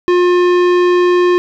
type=tone with tanh clipping; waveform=sine; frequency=356.2 Hz; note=F4; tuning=34 cents sharp; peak=-10 dBFS; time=0.08-1.38 s; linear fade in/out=0 ms; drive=17 dB; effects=none